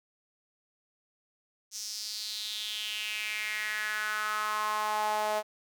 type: tone with high-pass filter sweep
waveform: sawtooth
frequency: 212.8 Hz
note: G#3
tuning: 42 cents sharp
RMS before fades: -33 dBFS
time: 1.71-5.43 s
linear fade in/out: 50 ms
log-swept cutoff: 5900 to 680 Hz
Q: 4.5
effects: none